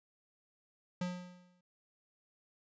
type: tone with exponential decay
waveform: square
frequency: 179.4 Hz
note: F3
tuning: 47 cents sharp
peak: -33 dBFS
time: 1.01-1.61 s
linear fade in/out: 5 ms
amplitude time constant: 130 ms
effects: resampled to 16000 Hz